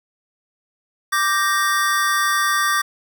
square chord, G minor, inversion second, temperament equal, 1174.7 / 1568 / 1864.7 Hz, D6 / G6 / Bb6, 0 / 0 / 0 cents, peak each -20 / -23 / -23 dBFS, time 1.12-2.82 s, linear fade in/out 10 ms, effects none

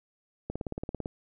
click train, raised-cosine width 2 ms, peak -20 dBFS, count 11, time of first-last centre 0.5-1.059 s, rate 17.9 Hz, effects none

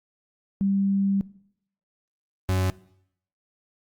sine / 40% pulse tone pair in turn, 196.7 / 93.29 Hz, G3 / F#2, +6 / +15 cents, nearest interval octave + minor second, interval 1291 cents, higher first, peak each -20 dBFS, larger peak neither, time 0.61-1.21 / 2.49-2.7 s, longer first, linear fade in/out 0 ms, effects noise-tail reverb RT60 0.7 s tail -20 dB re dry + Opus 48 kbps

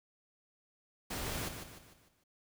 pink noise with echo, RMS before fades -39 dBFS, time 1.1-1.49 s, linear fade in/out 10 ms, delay 150 ms, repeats 5, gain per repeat -7 dB, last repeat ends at 2.24 s, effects none

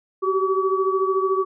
sine tone cluster, 378.7 / 392.3 / 1141 Hz, F#4 / G4 / C#6, +40 / +1 / +50 cents, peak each -21 / -24 / -23 dBFS, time 0.22-1.45 s, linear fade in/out 20 ms, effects none

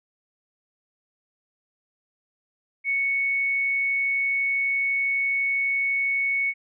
sine tone, 2217 Hz, C#7, in tune, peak -21 dBFS, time 2.84-6.54 s, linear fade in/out 50 ms, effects none

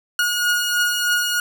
sawtooth beating tone pair, 1441 / 1444.2 Hz, F#6 / F#6, -46 / -42 cents, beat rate 3.2 Hz, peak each -15 / -21 dBFS, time 0.19-1.4 s, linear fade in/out 2 ms, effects none

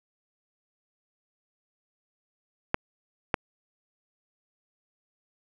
clicks, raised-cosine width 0.5 ms, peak -7 dBFS, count 2, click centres 2.744 / 3.342 s, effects none

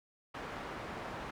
white low-pass noise, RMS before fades -43 dBFS, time 0.34-1.31 s, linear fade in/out 10 ms, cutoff 1300 Hz, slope 12 dB/octave, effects none

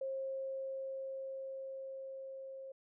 sine tone with level ramp, 535 Hz, C5, 38 cents sharp, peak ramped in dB -36 to -45 dBFS, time 0.01-2.72 s, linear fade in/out 5 ms, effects none

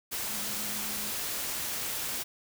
sine tone in noise, 209.5 Hz, G#3, 15 cents sharp, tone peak -45 dBFS, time 0.29-1.12 s, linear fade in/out 20 ms, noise white, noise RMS -34 dBFS, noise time 0.11-2.24 s, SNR -14 dB, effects none

